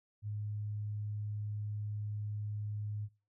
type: tone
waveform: sine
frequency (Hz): 104.8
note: G#2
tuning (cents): +16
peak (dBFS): -36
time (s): 0.22-3.09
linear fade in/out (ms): 50
effects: noise-tail reverb RT60 0.3 s tail -22 dB re dry